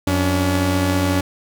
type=tone pair together; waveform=sawtooth; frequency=89.94 / 284.3 Hz; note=F#2 / C#4; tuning=-49 / +44 cents; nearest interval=octave + minor sixth; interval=1993 cents; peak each=-15 dBFS; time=0.07-1.21 s; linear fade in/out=5 ms; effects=none